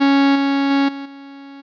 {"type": "tone with level steps", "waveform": "45% pulse", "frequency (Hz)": 277.2, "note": "C#4", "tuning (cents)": 0, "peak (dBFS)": [-11, -15, -13, -27, -35], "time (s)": [0, 1.62], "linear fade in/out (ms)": 20, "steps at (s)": [0.35, 0.7, 0.88, 1.05], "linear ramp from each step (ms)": 10, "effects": ["resampled to 11025 Hz"]}